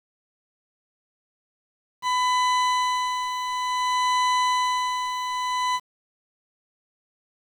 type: tone with tremolo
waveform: 40% pulse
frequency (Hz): 1000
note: B5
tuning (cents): +21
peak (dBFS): -18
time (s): 2.02-5.8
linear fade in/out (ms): 50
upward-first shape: sine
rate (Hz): 0.55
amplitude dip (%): 55
effects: low-pass 6000 Hz 12 dB/octave + 8-bit